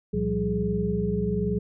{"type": "tone cluster", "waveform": "sine", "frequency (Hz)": [68.1, 116.5, 175, 195.8, 419.5], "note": ["C#2", "A#2", "F3", "G3", "G#4"], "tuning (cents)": [-30, -1, 4, -2, 17], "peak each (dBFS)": [-33, -33, -28, -29, -28], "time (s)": [0.13, 1.59], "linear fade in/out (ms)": 10, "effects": []}